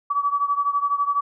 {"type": "beating tone pair", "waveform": "sine", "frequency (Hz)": [1141, 1153], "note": ["C#6", "D6"], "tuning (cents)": [50, -32], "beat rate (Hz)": 12, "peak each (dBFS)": [-21, -24], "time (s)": [0.1, 1.21], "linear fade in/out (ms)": 10, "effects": []}